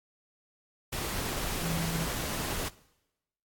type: tone in noise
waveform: sine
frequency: 164.81 Hz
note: E3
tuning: in tune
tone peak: -31 dBFS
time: 1.63-2.07 s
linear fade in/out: 10 ms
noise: pink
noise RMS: -34 dBFS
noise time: 0.92-2.69 s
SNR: 0 dB
effects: noise-tail reverb RT60 0.9 s tail -20 dB re dry + AAC 64 kbps

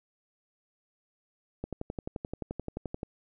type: click train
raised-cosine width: 2 ms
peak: -21 dBFS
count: 17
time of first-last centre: 1.64-3.031 s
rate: 11.5 Hz
effects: none

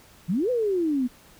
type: exponential two-way sweep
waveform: sine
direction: up then down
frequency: 155.1 to 516 to 239.4 Hz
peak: -21 dBFS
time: 0.28-1.08 s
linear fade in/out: 20 ms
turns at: 0.5 s
effects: pink hiss -53 dBFS RMS until 1.39 s

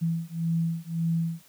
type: beating tone pair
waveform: sine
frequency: 164.8 / 166.6 Hz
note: E3 / E3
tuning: 0 / +19 cents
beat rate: 1.8 Hz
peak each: -28 dBFS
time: 0.01-1.42 s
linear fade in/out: 20 ms
effects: white hiss -57 dBFS RMS until 1.48 s

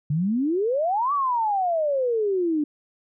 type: exponential two-way sweep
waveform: sine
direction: up then down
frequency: 140.8 to 1174.7 to 289.7 Hz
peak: -20 dBFS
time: 0.1-2.64 s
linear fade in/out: 5 ms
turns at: 1.13 s
effects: none

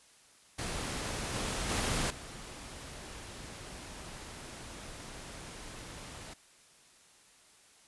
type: noise with level steps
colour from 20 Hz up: pink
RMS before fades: -37 / -35 / -32 / -46 dBFS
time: 0.58-6.34 s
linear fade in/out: 10 ms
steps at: 1.34 / 1.69 / 2.1 s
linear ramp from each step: 5 ms
effects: white hiss -61 dBFS RMS until 7.87 s + resampled to 24000 Hz

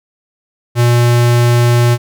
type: tone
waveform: square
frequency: 120 Hz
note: B2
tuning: 49 cents flat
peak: -8 dBFS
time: 0.75-1.98 s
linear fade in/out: 50 ms
effects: none

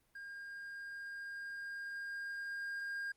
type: tone with level ramp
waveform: triangle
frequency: 1612 Hz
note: G6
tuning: 48 cents sharp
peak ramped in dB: -44 to -36 dBFS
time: 0.15-3.12 s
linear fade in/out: 5 ms
effects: pink hiss -75 dBFS RMS until 3.16 s + Opus 32 kbps

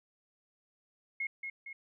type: tone with echo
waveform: sine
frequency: 2161 Hz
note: C#7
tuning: 45 cents flat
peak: -32 dBFS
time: 1.2-1.27 s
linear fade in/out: 5 ms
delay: 230 ms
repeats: 2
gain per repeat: -5 dB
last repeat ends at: 1.73 s
effects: none

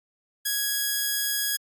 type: tone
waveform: 5% pulse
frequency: 1661.2 Hz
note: G#6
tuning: in tune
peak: -13 dBFS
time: 0.45-1.57 s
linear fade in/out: 10 ms
effects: AAC 64 kbps

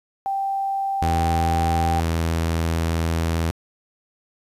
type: tone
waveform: sine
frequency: 784 Hz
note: G5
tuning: in tune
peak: -21 dBFS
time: 0.26-2 s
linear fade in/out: 0 ms
type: tone with vibrato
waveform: sawtooth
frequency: 82.41 Hz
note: E2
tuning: in tune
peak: -16 dBFS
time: 1.02-3.51 s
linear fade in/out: 0 ms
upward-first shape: sine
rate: 18 Hz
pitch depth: 10 cents each way
effects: resampled to 32000 Hz + 9-bit

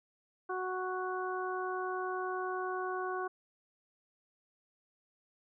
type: harmonic tone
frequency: 370 Hz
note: F#4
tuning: in tune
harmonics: 1 / 2 / 3 / 4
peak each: -37 / -40 / -39 / -42 dBFS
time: 0.49-3.28 s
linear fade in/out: 10 ms
effects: none

